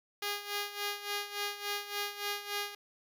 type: tone with tremolo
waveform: 5% pulse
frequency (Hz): 409.1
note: G#4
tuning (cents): -26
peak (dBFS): -21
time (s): 0.22-2.75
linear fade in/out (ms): 5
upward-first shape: sine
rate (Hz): 3.5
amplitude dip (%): 75
effects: none